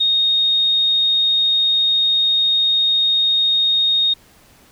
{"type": "tone", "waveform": "sine", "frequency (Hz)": 3714, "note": "A#7", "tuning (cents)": -7, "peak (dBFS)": -13, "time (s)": [0, 4.14], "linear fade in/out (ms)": 10, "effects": ["pink hiss -50 dBFS RMS until 4.71 s"]}